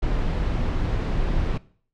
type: noise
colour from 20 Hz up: brown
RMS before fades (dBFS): -23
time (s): 0.02-1.58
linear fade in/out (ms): 10
effects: noise-tail reverb RT60 0.5 s tail -20 dB re dry + low-pass 4000 Hz 12 dB/octave